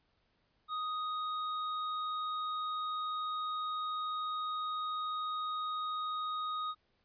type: tone with hard clipping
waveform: sine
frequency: 1247 Hz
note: D#6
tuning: 3 cents sharp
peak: -36 dBFS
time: 0.68-6.75 s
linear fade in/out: 50 ms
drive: 18 dB
effects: pink hiss -75 dBFS RMS until 7.04 s + resampled to 11025 Hz